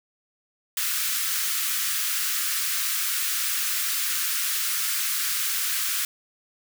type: high-pass noise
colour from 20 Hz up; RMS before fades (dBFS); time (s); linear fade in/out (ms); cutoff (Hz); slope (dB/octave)
white; -26; 0.77-6.05; 2; 1200; 48
effects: none